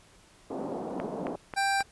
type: band-pass noise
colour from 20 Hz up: pink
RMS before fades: -35 dBFS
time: 0.5-1.36 s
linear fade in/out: 5 ms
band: 200 to 800 Hz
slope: 24 dB/octave
type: click train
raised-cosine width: 0.5 ms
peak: -20 dBFS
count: 4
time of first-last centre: 1-1.806 s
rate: 3.72 Hz
type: tone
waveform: 25% pulse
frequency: 788 Hz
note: G5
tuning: 9 cents sharp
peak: -21 dBFS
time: 1.56-1.83 s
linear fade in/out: 20 ms
effects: pink hiss -58 dBFS RMS until 1.91 s + resampled to 24000 Hz